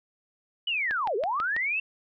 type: linear two-way sweep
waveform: sine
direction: down then up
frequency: 3011 to 370 to 2717 Hz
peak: -25 dBFS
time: 0.67-1.8 s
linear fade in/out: 5 ms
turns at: 1.16 s
type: click train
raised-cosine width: 0.3 ms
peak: -19 dBFS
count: 5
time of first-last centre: 0.91-1.565 s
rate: 6.11 Hz
effects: none